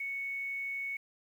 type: tone with quantisation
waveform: sine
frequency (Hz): 2217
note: C#7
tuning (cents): 0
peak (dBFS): -34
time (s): 0-0.97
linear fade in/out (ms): 5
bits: 10
effects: none